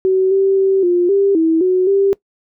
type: tone with pitch steps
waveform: sine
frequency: 377.5 / 388.5 / 386.1 / 352.5 / 396.3 / 324.2 / 368.7 / 394.3 Hz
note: F#4 / G4 / G4 / F4 / G4 / E4 / F#4 / G4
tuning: +35 / -16 / -26 / +16 / +19 / -29 / -6 / +10 cents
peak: -10 dBFS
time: 0.05-2.13 s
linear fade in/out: 0 ms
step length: 260 ms
effects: noise-tail reverb RT60 0.1 s tail -21 dB re dry